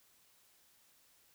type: silence
effects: white hiss -68 dBFS RMS until 1.34 s